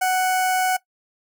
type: tone with notch filter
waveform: sawtooth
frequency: 743 Hz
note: F#5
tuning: 7 cents sharp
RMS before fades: -20 dBFS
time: 0.01-0.77 s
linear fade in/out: 10 ms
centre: 3700 Hz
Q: 1.2
effects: noise-tail reverb RT60 0.1 s tail -18 dB re dry